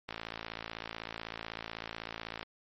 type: click train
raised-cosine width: 0.3 ms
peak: -22 dBFS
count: 132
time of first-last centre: 0.09-2.429 s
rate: 56 Hz
effects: MP3 32 kbps